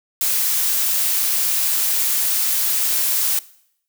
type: noise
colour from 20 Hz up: blue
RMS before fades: -19 dBFS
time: 0.21-3.39 s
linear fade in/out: 2 ms
effects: noise-tail reverb RT60 0.7 s tail -20 dB re dry